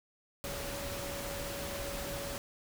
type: tone in noise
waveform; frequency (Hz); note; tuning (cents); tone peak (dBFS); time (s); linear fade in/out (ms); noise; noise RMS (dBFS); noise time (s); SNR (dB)
sine; 563; C#5; +27; -42; 0.44-2.38; 0; pink; -40; 0.44-2.38; -5
effects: none